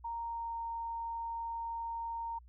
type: tone with pitch glide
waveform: sine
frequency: 929 to 923.1 Hz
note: A#5 to A#5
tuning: -6 to -17 cents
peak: -36 dBFS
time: 0.04-2.39 s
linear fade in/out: 10 ms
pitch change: -11 cents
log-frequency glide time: 0.27-0.56 s
effects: added 60 Hz sine -54 dBFS peak until 2.48 s